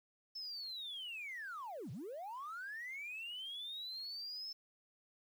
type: linear two-way sweep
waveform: triangle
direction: down then up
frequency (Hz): 5300 to 103.6 to 5300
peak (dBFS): -40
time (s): 0.35-4.53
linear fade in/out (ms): 10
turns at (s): 1.91
effects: tanh soft clip ceiling -40 dBFS + 11-bit